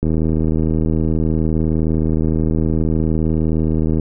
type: click train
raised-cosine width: 3 ms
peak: -6 dBFS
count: 316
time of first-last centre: 0.03-3.997 s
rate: 79.4 Hz
effects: none